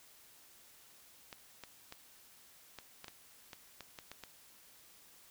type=clicks; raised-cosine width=0.2 ms; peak=-29 dBFS; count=11; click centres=1.328 / 1.637 / 1.924 / 2.787 / 3.044 / 3.082 / 3.532 / 3.807 / 3.988 / 4.116 / 4.237 s; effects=white hiss -61 dBFS RMS until 5.3 s